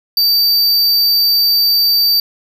square tone, 4637 Hz, D8, 23 cents flat, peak -10 dBFS, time 0.17-2.2 s, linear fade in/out 2 ms, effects none

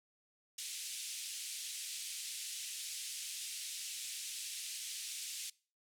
white band-pass noise, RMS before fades -44 dBFS, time 0.58-5.5 s, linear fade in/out 5 ms, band 2500 to 10000 Hz, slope 24 dB/octave, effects noise-tail reverb RT60 0.4 s tail -23 dB re dry

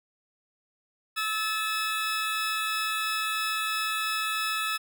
20% pulse tone pair together, 1299 / 1733 Hz, E6 / A6, -26 / -27 cents, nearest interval perfect fourth, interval 499 cents, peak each -23 / -28 dBFS, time 1.16-4.78 s, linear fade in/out 20 ms, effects none

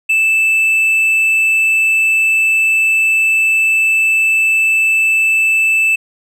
triangle tone, 2637 Hz, E7, in tune, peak -8 dBFS, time 0.09-5.96 s, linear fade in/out 10 ms, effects none

